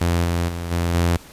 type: tone with level steps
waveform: sawtooth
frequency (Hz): 85.8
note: F2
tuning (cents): -30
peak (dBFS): -13 / -15 / -22 / -15 / -12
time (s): 0.01-1.17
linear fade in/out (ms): 5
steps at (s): 0.24 / 0.48 / 0.71 / 0.94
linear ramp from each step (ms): 10
effects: pink hiss -44 dBFS RMS until 1.32 s + resampled to 32000 Hz